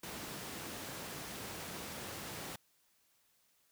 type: high-pass noise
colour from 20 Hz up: pink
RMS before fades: -45 dBFS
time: 0.03-2.56 s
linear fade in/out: 5 ms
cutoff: 110 Hz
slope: 12 dB/octave
effects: white hiss -73 dBFS RMS until 3.71 s